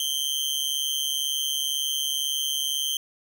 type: tone with amplitude modulation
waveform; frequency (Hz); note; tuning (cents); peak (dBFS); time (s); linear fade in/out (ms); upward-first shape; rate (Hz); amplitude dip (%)
sawtooth; 3136; G7; 0; -18; 0-2.97; 2; sine; 142; 80
effects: none